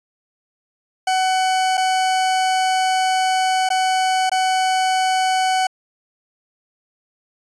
40% pulse tone with dropouts, 750 Hz, F#5, 23 cents sharp, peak -15 dBFS, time 1.07-5.67 s, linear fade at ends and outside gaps 5 ms, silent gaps 1.772-1.776 / 3.69-3.702 / 4.296-4.316 s, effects resampled to 22050 Hz

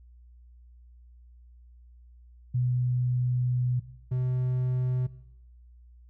sine / triangle tone pair in turn, 124.5 / 126.75 Hz, B2 / B2, +14 / +45 cents, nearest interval unison, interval 31 cents, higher second, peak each -23 dBFS, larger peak neither, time 2.54-3.8 / 4.11-5.07 s, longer first, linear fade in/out 10 ms, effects noise-tail reverb RT60 0.8 s tail -18 dB re dry + added 60 Hz sine -50 dBFS peak until 6.09 s

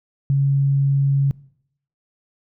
sine tone, 138.59 Hz, C#3, in tune, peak -14 dBFS, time 0.3-1.31 s, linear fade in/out 0 ms, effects noise-tail reverb RT60 0.7 s tail -22 dB re dry

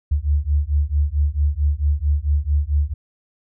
sine beating tone pair, 71 / 75.5 Hz, C#2 / D2, +42 / +48 cents, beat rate 4.5 Hz, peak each -19 dBFS, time 0.11-2.94 s, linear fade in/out 10 ms, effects none

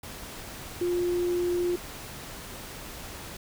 sine tone in noise, 352.5 Hz, F4, 16 cents sharp, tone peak -24 dBFS, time 0.81-1.76 s, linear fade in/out 5 ms, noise pink, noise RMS -41 dBFS, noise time 0.03-3.37 s, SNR +14 dB, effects none

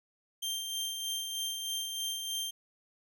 sawtooth tone with tremolo, 3163 Hz, G7, 15 cents sharp, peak -29 dBFS, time 0.42-2.51 s, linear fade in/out 10 ms, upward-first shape sine, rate 3.2 Hz, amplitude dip 40%, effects none

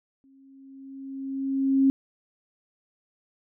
sine tone with exponential growth, 270.2 Hz, C#4, 44 cents flat, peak -15 dBFS, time 0.24-1.9 s, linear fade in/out 0 ms, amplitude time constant 360 ms, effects none

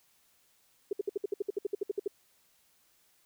sine tone bursts, 403.2 Hz, G4, 49 cents sharp, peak -27 dBFS, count 15, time 0.91-2.078 s, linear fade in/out 5 ms, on 20 ms, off 62 ms, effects white hiss -68 dBFS RMS until 3.25 s

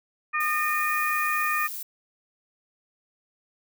harmonic tone, 610 Hz, D#5, 34 cents flat, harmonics 2 / 3 / 4, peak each -26 / -28 / -29 dBFS, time 0.33-1.68 s, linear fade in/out 20 ms
violet noise, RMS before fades -35 dBFS, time 0.4-1.83 s, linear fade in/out 5 ms
effects none

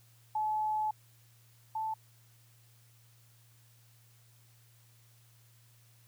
sine tone pair in turn, 859 / 877.6 Hz, A5 / A5, -42 / -5 cents, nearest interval unison, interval 37 cents, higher second, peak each -29 / -32 dBFS, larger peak first, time 0.35-0.91 / 1.75-1.94 s, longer first, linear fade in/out 5 ms, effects added 116 Hz sine -61 dBFS peak until 6.07 s + white hiss -66 dBFS RMS until 6.07 s

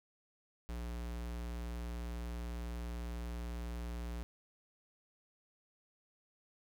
square tone, 59 Hz, A#1, 22 cents sharp, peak -40 dBFS, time 0.69-4.23 s, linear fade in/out 0 ms, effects 13-bit

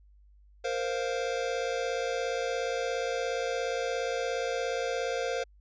square chord, Bb suspended second, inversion none, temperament equal, 466.2 / 523.3 / 698.5 Hz, Bb4 / C5 / F5, 0 / 0 / 0 cents, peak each -34 / -33 / -37 dBFS, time 0.64-5.44 s, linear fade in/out 10 ms, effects added 50 Hz sine -55 dBFS peak until 5.6 s + resampled to 16000 Hz

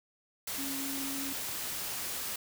sine tone in noise, 274.2 Hz, C#4, 19 cents flat, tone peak -38 dBFS, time 0.58-1.33 s, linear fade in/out 5 ms, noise white, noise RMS -37 dBFS, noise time 0.47-2.36 s, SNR -4 dB, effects none

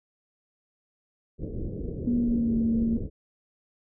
pink low-pass noise, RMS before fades -33 dBFS, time 1.38-3.1 s, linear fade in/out 50 ms, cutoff 490 Hz, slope 48 dB/octave
sine tone with pitch glide, 240.1 to 228.3 Hz, B3 to A#3, -49 to -36 cents, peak -22 dBFS, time 2.07-2.97 s, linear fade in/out 2 ms, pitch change -87 cents, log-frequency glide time 2.18-2.55 s
effects none

